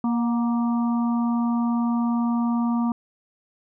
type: harmonic tone with a mistuned harmonic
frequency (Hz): 235.3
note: A#3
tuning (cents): +16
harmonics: 1 / 3 / 4 / 5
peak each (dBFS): -20 / -35 / -33 / -35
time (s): 0.04-2.92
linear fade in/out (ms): 2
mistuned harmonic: 3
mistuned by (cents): +34
effects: none